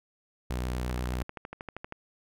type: tone with vibrato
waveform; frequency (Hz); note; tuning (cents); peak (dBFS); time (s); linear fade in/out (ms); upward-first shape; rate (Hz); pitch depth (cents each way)
sawtooth; 61.9; B1; +5; -26; 0.5-1.23; 5; sine; 8.3; 20
type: click train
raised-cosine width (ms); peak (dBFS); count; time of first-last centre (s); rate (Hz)
0.5; -23; 14; 0.9-1.924; 12.7
effects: none